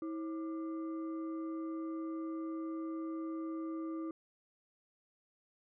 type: tone with frequency modulation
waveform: sine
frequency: 323.7 Hz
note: E4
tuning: 31 cents flat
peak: -37 dBFS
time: 0.02-4.11 s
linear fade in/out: 2 ms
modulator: 864 Hz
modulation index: 0.4
effects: none